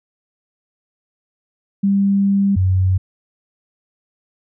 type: tone pair in turn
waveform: sine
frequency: 198.1 / 93.49 Hz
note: G3 / F#2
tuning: +18 / +18 cents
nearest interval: octave + minor second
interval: 1300 cents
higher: first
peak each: -12 dBFS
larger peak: neither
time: 1.83-2.56 / 2.56-2.98 s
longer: first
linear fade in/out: 10 ms
effects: none